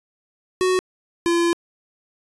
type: tone pair in turn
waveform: square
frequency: 370 / 341.4 Hz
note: F#4 / F4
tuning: 0 / -39 cents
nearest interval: minor second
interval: 139 cents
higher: first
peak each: -17 dBFS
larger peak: neither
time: 0.61-0.79 / 1.26-1.53 s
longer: second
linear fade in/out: 0 ms
effects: resampled to 24000 Hz